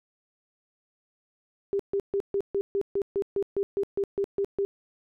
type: tone bursts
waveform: sine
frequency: 397.5 Hz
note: G4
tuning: 24 cents sharp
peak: -23 dBFS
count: 15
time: 1.73-4.65 s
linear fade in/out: 0 ms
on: 64 ms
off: 140 ms
effects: none